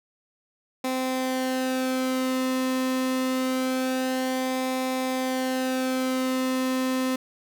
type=tone with flanger; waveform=sawtooth; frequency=258.7 Hz; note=C4; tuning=19 cents flat; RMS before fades=-26 dBFS; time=0.84-7.16 s; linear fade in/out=5 ms; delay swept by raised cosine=0.66 to 1.35 ms; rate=0.25 Hz; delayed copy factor=-0.5; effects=none